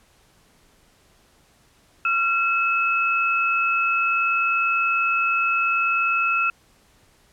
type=tone pair together; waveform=sine; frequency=1370.3 / 2591 Hz; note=F6 / E7; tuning=-33 / -30 cents; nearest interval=major seventh; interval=1103 cents; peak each=-21 dBFS; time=2.05-6.5 s; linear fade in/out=2 ms; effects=pink hiss -58 dBFS RMS until 7.32 s + low-pass 12000 Hz 12 dB/octave